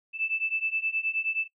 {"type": "beating tone pair", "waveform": "sine", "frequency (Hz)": [2632, 2641.5], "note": ["E7", "E7"], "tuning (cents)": [-3, 3], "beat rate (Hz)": 9.5, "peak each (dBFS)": [-30, -29], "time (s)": [0.13, 1.48], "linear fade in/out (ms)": 50, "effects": ["noise-tail reverb RT60 0.1 s tail -19 dB re dry"]}